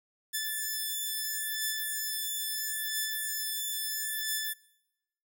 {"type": "beating tone pair", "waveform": "5% pulse", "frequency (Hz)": [1749, 1749.75], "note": ["A6", "A6"], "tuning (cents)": [-11, -10], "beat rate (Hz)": 0.75, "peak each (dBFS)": [-22, -26], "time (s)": [0.33, 4.54], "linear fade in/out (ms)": 20, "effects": ["noise-tail reverb RT60 0.9 s tail -23 dB re dry"]}